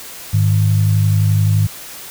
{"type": "tone pair together", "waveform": "sine", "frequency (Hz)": [103.9, 155.56], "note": ["G#2", "D#3"], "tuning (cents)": [1, 0], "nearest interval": "perfect fifth", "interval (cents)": 699, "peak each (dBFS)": [-11, -18], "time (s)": [0.33, 1.67], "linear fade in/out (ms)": 10, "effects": ["white hiss -33 dBFS RMS until 2.1 s"]}